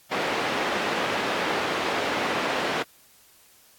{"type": "band-pass noise", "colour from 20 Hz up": "pink", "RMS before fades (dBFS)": -27, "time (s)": [0.11, 2.83], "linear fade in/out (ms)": 10, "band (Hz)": [350, 2800], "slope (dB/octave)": 12, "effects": ["white hiss -56 dBFS RMS until 3.78 s", "AAC 64 kbps"]}